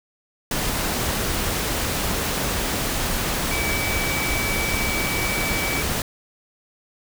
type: tone in noise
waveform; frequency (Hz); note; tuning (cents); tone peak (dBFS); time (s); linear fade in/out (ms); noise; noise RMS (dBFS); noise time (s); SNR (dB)
sine; 2294; D7; -41; -26; 3.51-5.82; 2; pink; -24; 0.51-6.02; -5
effects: none

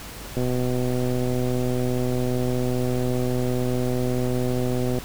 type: click train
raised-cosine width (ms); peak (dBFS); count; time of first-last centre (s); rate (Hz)
2; -13; 578; 0.37-4.986; 125
effects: added 50 Hz sine -42 dBFS peak until 5.04 s + pink hiss -38 dBFS RMS until 5.04 s

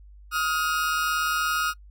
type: tone pair together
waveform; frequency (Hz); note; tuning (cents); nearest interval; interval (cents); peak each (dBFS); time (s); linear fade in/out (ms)
40% pulse; 1261 / 1418.1; D#6 / F6; +23 / +26; major second; 203; -25; 0.31-1.74; 50
effects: noise-tail reverb RT60 0.1 s tail -25 dB re dry + added 50 Hz sine -45 dBFS peak until 1.9 s

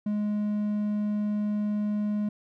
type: tone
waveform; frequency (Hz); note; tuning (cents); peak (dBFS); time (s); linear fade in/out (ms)
triangle; 208.9; G#3; +10; -23; 0.06-2.29; 5
effects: none

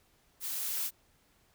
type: noise with level ramp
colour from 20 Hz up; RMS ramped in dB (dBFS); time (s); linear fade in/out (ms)
blue; -37 to -33; 0.4-0.91; 50
effects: pink hiss -68 dBFS RMS until 1.54 s

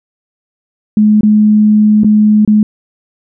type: tone with dropouts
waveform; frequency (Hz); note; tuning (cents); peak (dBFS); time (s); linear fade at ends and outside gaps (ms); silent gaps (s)
sine; 212.1; G#3; +37; -4; 0.97-2.63; 2; 1.209-1.232 / 2.035-2.045 / 2.45-2.476
effects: none

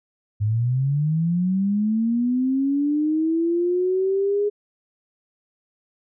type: linear sweep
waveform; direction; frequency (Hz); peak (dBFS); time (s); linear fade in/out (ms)
sine; up; 101.6 to 415.9; -18; 0.4-4.5; 20
effects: none

